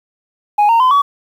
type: tone with pitch steps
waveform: sine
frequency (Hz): 830 / 920.9 / 1021.8 / 1133.8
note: G#5 / A#5 / C6 / C#6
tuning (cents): -1 / -21 / -41 / +39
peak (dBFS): -5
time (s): 0.58-1.02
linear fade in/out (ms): 10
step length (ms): 110
effects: tanh soft clip ceiling -7 dBFS + 7-bit